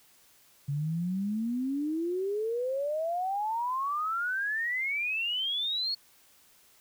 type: exponential sweep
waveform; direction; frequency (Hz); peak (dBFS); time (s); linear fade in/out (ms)
sine; up; 138.59 to 4400; -28; 0.68-5.95; 10
effects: white hiss -61 dBFS RMS until 6.8 s